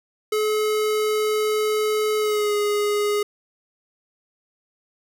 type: tone with pitch glide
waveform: square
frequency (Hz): 427.9 to 414.5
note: A4 to G#4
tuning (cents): -48 to -3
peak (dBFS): -20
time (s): 0.32-3.23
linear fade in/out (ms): 5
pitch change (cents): -55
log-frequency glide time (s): 2.18-2.55
effects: none